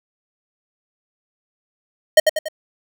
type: tone with echo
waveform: square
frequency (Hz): 622.3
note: D#5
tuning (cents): 0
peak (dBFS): -6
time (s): 2.17-2.2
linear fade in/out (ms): 5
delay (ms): 95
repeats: 3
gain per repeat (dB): -6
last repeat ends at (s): 2.485
effects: none